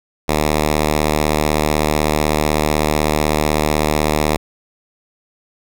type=tone; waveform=5% pulse; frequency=76 Hz; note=D#2; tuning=40 cents flat; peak=-3 dBFS; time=0.28-4.37 s; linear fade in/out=10 ms; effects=none